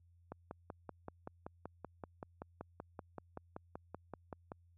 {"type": "click train", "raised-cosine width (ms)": 1, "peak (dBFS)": -30, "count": 23, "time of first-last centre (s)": [0.32, 4.518], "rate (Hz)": 5.24, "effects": ["added 86 Hz sine -63 dBFS peak until 4.77 s", "high-pass 60 Hz 12 dB/octave"]}